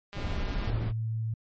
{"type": "click train", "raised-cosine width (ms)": 0.2, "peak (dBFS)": -25, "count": 116, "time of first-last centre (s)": [0.13, 0.699], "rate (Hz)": 202}
{"type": "noise", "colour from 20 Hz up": "brown", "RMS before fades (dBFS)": -31, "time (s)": [0.14, 0.93], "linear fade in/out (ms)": 50}
{"type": "tone", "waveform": "sine", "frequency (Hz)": 111.7, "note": "A2", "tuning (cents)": 27, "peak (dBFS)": -28, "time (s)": [0.67, 1.34], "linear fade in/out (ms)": 5}
{"effects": ["low-pass 4000 Hz 12 dB/octave", "MP3 32 kbps"]}